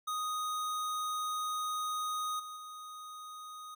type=tone with level steps; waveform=square; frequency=1244.5 Hz; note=D#6; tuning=in tune; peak=-34 / -43 / -45 dBFS; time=0.07-3.75 s; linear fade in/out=10 ms; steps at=2.39 / 2.56 s; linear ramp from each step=10 ms; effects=none